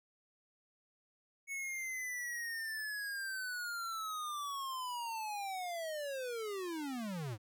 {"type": "linear sweep", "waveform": "square", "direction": "down", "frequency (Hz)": [2217, 98], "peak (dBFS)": -39, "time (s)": [1.47, 7.38], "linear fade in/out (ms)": 50, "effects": []}